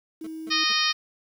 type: tone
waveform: sine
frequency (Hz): 319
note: D#4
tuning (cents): +43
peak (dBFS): -33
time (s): 0.21-0.64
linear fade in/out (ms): 5
type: tone bursts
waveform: 25% pulse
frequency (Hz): 220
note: A3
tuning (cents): 0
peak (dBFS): -37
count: 3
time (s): 0.24-0.724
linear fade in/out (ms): 2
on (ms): 28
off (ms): 200
type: harmonic tone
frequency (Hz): 618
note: D#5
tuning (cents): -12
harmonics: 2 / 3 / 4 / 5 / 6 / 7 / 8 / 9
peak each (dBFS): -29 / -29 / -29 / -29 / -29 / -29 / -29 / -29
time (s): 0.5-0.93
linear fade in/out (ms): 20
effects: 9-bit